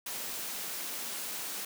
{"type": "high-pass noise", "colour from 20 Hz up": "white", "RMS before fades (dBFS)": -38, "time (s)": [0.06, 1.65], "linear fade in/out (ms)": 5, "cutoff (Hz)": 150, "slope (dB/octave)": 48, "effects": []}